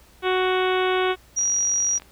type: harmonic tone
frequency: 370.7 Hz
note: F#4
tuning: 3 cents sharp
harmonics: 1 / 2 / 3 / 4 / 5 / 6 / 7 / 8 / 9 / 10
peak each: -21 / -27 / -28 / -29 / -36 / -32 / -35 / -35 / -35 / -38 dBFS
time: 0.22-1.16 s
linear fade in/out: 50 ms
type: tone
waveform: sine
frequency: 5750 Hz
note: F8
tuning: 50 cents sharp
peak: -19 dBFS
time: 1.36-1.99 s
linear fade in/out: 20 ms
type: click train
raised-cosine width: 0.3 ms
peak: -26 dBFS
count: 30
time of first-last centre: 1.39-2.02 s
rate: 46 Hz
effects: added 60 Hz sine -53 dBFS peak until 2.11 s + pink hiss -54 dBFS RMS until 2.11 s